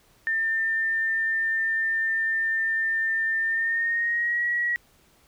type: tone with pitch glide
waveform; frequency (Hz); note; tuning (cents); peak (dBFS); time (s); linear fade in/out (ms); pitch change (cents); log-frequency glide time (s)
sine; 1798 to 1915.9; A6 to A#6; +37 to +47; -22; 0.27-4.76; 0; +110; 3.46-4.46
effects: pink hiss -60 dBFS RMS until 5.27 s